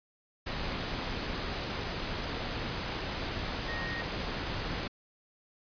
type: tone in noise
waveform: sine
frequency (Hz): 1864.7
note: A#6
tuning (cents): 0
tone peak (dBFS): -37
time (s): 3.68-4.02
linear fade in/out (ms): 10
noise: pink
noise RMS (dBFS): -35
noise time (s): 0.46-4.88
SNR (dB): -5
effects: resampled to 11025 Hz